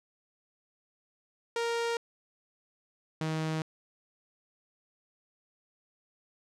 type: tone pair in turn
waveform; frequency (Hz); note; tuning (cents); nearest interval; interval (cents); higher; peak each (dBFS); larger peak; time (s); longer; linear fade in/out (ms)
sawtooth; 466.2 / 158.11; A#4 / D#3; 0 / +28; octave + perfect fifth; 1872; first; -25 / -26; first; 1.56-1.97 / 3.21-3.62; neither; 2
effects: low-pass 7000 Hz 12 dB/octave